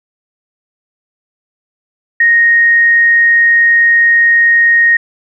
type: tone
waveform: sine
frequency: 1864.7 Hz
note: A#6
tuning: in tune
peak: -5 dBFS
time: 2.2-4.97 s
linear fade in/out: 5 ms
effects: none